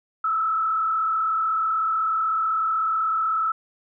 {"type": "tone with frequency modulation", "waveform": "sine", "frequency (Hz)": 1307, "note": "E6", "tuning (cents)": -15, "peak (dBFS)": -20, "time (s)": [0.24, 3.52], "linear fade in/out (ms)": 5, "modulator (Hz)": 36.1, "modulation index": 0.88, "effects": []}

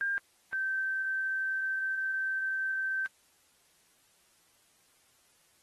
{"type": "tone pair in turn", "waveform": "sine", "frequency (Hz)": [1600, 1552.7], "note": ["G6", "G6"], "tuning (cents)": [35, -17], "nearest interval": "minor second", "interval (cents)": 52, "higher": "first", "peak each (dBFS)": [-28, -29], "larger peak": "first", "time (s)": [[0.01, 0.18], [0.53, 3.06]], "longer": "second", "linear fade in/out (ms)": 0, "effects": ["white hiss -67 dBFS RMS until 5.62 s", "AAC 32 kbps"]}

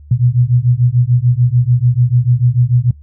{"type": "beating tone pair", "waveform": "sine", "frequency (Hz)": [119.5, 126.3], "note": ["A#2", "B2"], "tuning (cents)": [43, 39], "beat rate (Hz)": 6.8, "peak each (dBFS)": -12, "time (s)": [0.11, 2.91], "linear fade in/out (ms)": 5, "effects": ["noise-tail reverb RT60 0.1 s tail -20 dB re dry", "added 73 Hz sine -35 dBFS peak until 3.02 s"]}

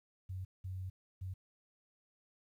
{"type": "tone bursts at uneven times", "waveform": "sine", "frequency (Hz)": 93.3, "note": "F#2", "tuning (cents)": 15, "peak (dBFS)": -39, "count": 3, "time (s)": [[0.29, 0.45], [0.64, 0.9], [1.21, 1.34]], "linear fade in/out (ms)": 10, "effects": ["12-bit"]}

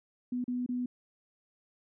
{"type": "tone with dropouts", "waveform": "sine", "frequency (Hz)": 247.5, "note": "B3", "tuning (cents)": 4, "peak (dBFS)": -30, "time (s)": [0.32, 0.86], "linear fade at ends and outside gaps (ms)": 5, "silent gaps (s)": [[0.442, 0.479], [0.663, 0.689]], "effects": []}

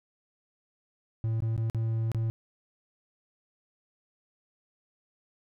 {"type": "tone with dropouts", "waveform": "triangle", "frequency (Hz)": 112.6, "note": "A2", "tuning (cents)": 40, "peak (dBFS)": -24, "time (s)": [1.24, 2.3], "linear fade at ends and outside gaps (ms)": 0, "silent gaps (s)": [[1.404, 1.422], [1.564, 1.578], [1.699, 1.747], [2.117, 2.147]], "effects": []}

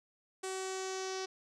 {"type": "tone with low-pass filter sweep", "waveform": "sawtooth", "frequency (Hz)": 378.6, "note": "F#4", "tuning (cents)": 40, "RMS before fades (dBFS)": -39, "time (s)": [0.43, 1.26], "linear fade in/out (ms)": 10, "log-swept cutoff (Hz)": [8400, 5500], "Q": 3.5, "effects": []}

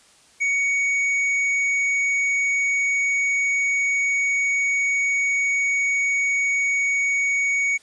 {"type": "tone with hard clipping", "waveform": "sine", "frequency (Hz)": 2237, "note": "C#7", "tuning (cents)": 15, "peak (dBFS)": -20, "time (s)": [0.4, 7.78], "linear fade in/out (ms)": 20, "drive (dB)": 5, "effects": ["white hiss -54 dBFS RMS until 7.82 s", "resampled to 22050 Hz"]}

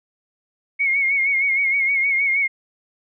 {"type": "tone with vibrato", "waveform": "sine", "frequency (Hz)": 2186, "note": "C#7", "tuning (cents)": -25, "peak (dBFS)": -16, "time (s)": [0.79, 2.48], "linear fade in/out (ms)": 20, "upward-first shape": "sine", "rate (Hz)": 6.4, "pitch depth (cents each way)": 57, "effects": []}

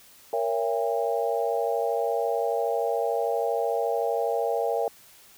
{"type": "chord", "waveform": "sine", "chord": "A# diminished seventh", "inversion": "none", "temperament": "just", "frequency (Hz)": [466.2, 559.4, 671.3, 805.5], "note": ["A#4", "C#5", "E5", "G5"], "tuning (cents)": [0, 16, 31, 47], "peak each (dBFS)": [-27, -30, -29, -30], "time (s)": [0.33, 4.88], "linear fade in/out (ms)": 2, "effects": ["white hiss -53 dBFS RMS until 5.37 s"]}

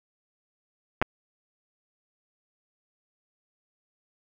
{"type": "clicks", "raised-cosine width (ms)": 0.5, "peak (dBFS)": -8, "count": 2, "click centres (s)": [1.016, 1.024], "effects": []}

